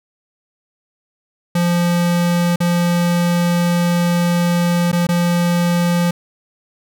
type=tone with dropouts; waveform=square; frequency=173.7 Hz; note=F3; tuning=9 cents flat; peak=-14 dBFS; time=1.55-6.11 s; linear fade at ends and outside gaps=5 ms; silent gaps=2.56-2.603 / 4.917-4.928 / 5.069-5.088 s; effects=none